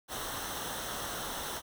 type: noise with comb filter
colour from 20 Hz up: pink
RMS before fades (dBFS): -38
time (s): 0.08-1.62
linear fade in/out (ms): 50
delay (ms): 0.42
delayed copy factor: -0.65
effects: none